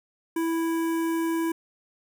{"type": "tone with notch filter", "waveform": "square", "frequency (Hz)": 329.6, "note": "E4", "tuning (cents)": 0, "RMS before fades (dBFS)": -26, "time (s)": [0.36, 1.52], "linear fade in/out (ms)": 5, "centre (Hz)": 4200, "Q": 0.66, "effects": []}